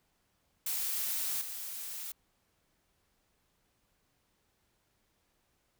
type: noise with level steps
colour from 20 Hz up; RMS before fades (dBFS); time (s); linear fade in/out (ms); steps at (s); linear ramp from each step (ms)
blue; -34 / -41; 0.66-2.12; 5; 1.41; 5
effects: pink hiss -75 dBFS RMS until 5.79 s